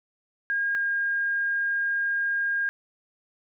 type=tone pair in turn; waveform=sine; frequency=1623 / 1617.1 Hz; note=G#6 / G#6; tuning=-40 / -47 cents; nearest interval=unison; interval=7 cents; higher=first; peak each=-23 dBFS; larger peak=neither; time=0.5-0.75 / 0.75-2.69 s; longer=second; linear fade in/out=0 ms; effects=none